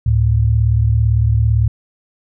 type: tone pair together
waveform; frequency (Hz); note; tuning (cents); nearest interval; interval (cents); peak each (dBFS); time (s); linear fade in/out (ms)
sine; 72.19 / 110; D2 / A2; -29 / 0; perfect fifth; 729; -15 / -12; 0.06-1.68; 5
effects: none